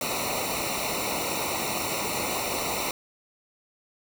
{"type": "noise with comb filter", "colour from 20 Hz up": "pink", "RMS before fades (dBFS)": -29, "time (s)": [0.01, 2.91], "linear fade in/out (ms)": 2, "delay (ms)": 0.61, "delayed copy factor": -1, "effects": []}